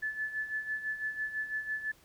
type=tone with tremolo; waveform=sine; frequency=1736 Hz; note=A6; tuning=24 cents flat; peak=-30 dBFS; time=0.02-1.92 s; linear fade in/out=10 ms; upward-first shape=sine; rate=6 Hz; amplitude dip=70%; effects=pink hiss -62 dBFS RMS until 2.04 s